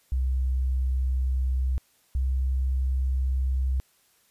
sine tone pair in turn, 64.5 / 65.21 Hz, C2 / C2, -24 / -5 cents, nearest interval unison, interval 19 cents, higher second, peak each -22 dBFS, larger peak neither, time 0.12-1.78 / 2.15-3.8 s, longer first, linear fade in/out 0 ms, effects white hiss -64 dBFS RMS until 4.3 s + resampled to 32000 Hz

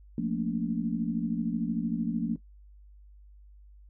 sine chord, Bb major seventh, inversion second, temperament equal with one note detuned, 174.61 / 220 / 233.1 / 286.5 Hz, F3 / A3 / Bb3 / D4, 0 / 0 / 0 / -43 cents, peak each -33 / -32 / -31 / -35 dBFS, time 0.18-2.36 s, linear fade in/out 2 ms, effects noise-tail reverb RT60 0.1 s tail -17 dB re dry + added 50 Hz sine -50 dBFS peak until 3.89 s

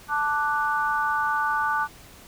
sine chord, D major, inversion second, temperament equal, 880 / 1174.7 / 1480 Hz, A5 / D6 / F#6, 0 / 0 / 0 cents, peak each -26 dBFS, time 0.08-1.88 s, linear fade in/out 50 ms, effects pink hiss -48 dBFS RMS until 2.27 s

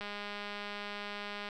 click train, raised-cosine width 0.3 ms, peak -25 dBFS, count 304, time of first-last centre 0.01-1.488 s, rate 205 Hz, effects none

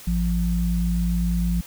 sine tone pair together, 55.41 / 174.5 Hz, A1 / F3, +13 / -1 cents, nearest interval octave + minor sixth, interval 1986 cents, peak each -22 dBFS, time 0.07-1.61 s, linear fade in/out 5 ms, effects white hiss -43 dBFS RMS until 1.66 s

